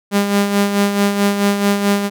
sawtooth tone with tremolo, 201.7 Hz, G3, 50 cents sharp, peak -7 dBFS, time 0.11-2.1 s, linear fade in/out 50 ms, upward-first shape sine, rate 4.6 Hz, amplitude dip 55%, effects none

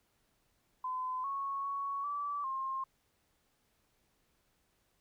sine tone with pitch steps, 1020 / 1104 / 1114 / 1156 / 1064 Hz, C6 / C#6 / C#6 / D6 / C6, -44 / -7 / +8 / -28 / +29 cents, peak -34 dBFS, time 0.84-2.84 s, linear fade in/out 5 ms, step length 400 ms, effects pink hiss -75 dBFS RMS until 5 s

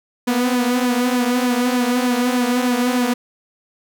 sawtooth tone with flanger, 246.9 Hz, B3, in tune, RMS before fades -18 dBFS, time 0.27-3.14 s, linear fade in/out 10 ms, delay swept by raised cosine 1.4 to 7 ms, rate 3.3 Hz, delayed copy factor -0.6, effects none

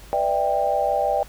sine chord, E minor seventh, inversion second, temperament just, 494.4 / 593.3 / 659.3 / 791.1 Hz, B4 / D5 / E5 / G5, +2 / +18 / 0 / +16 cents, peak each -28 / -23 / -26 / -22 dBFS, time 0.13-1.23 s, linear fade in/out 0 ms, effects added 50 Hz sine -43 dBFS peak until 1.28 s + pink hiss -47 dBFS RMS until 1.28 s

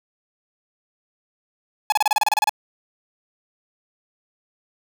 45% pulse tone bursts, 849 Hz, G#5, 38 cents sharp, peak -15 dBFS, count 12, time 1.9-2.494 s, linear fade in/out 2 ms, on 22 ms, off 30 ms, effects none

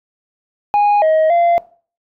sine tone with pitch steps, 824 / 631 / 688 Hz, G#5 / D#5 / F5, -14 / +24 / -26 cents, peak -7 dBFS, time 0.74-1.58 s, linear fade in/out 0 ms, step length 280 ms, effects noise-tail reverb RT60 0.4 s tail -20 dB re dry + tanh soft clip ceiling -9 dBFS

